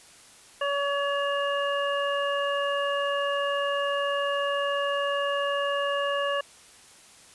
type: harmonic tone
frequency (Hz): 566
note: C#5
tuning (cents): +36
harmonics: 1 / 2 / 3 / 5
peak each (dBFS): -27 / -30 / -32 / -34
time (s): 0.61-6.41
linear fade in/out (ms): 5
effects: white hiss -52 dBFS RMS until 7.34 s + resampled to 24000 Hz